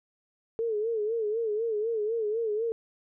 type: tone with vibrato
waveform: sine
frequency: 440 Hz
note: A4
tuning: in tune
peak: -26 dBFS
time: 0.59-2.72 s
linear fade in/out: 0 ms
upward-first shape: sine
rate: 4 Hz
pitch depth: 100 cents each way
effects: none